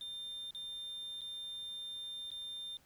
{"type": "tone with dropouts", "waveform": "triangle", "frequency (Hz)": 3600, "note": "A7", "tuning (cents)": 39, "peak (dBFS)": -40, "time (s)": [0.01, 2.77], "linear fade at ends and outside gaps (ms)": 1, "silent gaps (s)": [[0.508, 0.548], [1.209, 1.216], [2.304, 2.316]], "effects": ["pink hiss -67 dBFS RMS until 2.85 s"]}